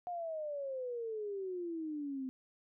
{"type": "exponential sweep", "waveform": "sine", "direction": "down", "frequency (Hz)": [720, 256.5], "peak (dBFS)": -37, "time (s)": [0.07, 2.29], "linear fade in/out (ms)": 0, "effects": []}